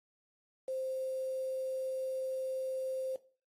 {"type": "tone with quantisation", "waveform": "sine", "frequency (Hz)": 523.3, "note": "C5", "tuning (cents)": 0, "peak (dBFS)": -34, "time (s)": [0.68, 3.16], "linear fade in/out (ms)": 2, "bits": 9, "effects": ["noise-tail reverb RT60 0.4 s tail -18 dB re dry", "AAC 32 kbps"]}